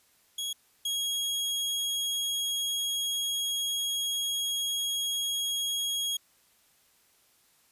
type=tone pair in turn; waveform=sawtooth; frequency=3322 / 3297 Hz; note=G#7 / G#7; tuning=0 / -13 cents; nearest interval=unison; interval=13 cents; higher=first; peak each=-28 / -25 dBFS; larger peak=second; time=0.38-0.53 / 0.85-6.17 s; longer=second; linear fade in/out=5 ms; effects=white hiss -65 dBFS RMS until 7.71 s + resampled to 32000 Hz